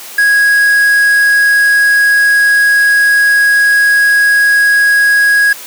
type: tone with quantisation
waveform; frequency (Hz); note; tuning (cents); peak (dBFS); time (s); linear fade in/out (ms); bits
triangle; 1655; G#6; -6; -4; 0.18-5.53; 5; 4
effects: white hiss -29 dBFS RMS until 5.66 s + high-pass 300 Hz 12 dB/octave